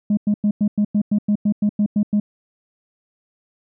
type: tone bursts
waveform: sine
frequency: 207.7 Hz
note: G#3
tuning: in tune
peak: -12 dBFS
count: 13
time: 0.1-2.2 s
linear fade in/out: 5 ms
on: 72 ms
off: 97 ms
effects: tanh soft clip ceiling -12 dBFS